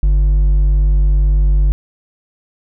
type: tone with hard clipping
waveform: sine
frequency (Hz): 49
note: G1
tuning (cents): 0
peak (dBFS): -10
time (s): 0.03-1.72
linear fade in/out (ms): 0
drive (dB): 4
effects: none